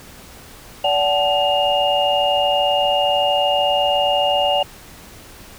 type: tone cluster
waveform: sine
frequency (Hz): 578 / 750 / 863 / 2836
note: D5 / F#5 / A5 / F7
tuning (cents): -28 / +23 / -34 / +26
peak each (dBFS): -19 / -19 / -25 / -20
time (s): 0.84-4.63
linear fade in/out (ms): 5
effects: pink hiss -41 dBFS RMS until 5.58 s